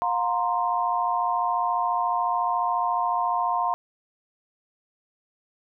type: chord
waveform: sine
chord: F suspended fourth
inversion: none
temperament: equal with one note detuned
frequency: 712.7 / 932.3 / 1046.5 Hz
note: F5 / Bb5 / C6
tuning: +35 / 0 / 0 cents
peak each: -26 dBFS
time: 0.02-3.74 s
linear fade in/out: 0 ms
effects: none